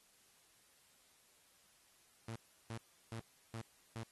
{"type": "tone bursts", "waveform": "sawtooth", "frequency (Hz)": 113.6, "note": "A#2", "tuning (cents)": -44, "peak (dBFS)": -39, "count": 5, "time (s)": [2.28, 4.035], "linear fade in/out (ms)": 5, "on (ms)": 79, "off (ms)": 340, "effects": ["white hiss -69 dBFS RMS until 4.11 s", "AAC 32 kbps"]}